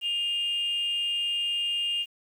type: tone with frequency modulation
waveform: sine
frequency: 2820 Hz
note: F7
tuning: 16 cents sharp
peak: -24 dBFS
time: 0.01-2.06 s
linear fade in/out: 50 ms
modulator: 368 Hz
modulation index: 0.34
effects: tanh soft clip ceiling -22 dBFS + 9-bit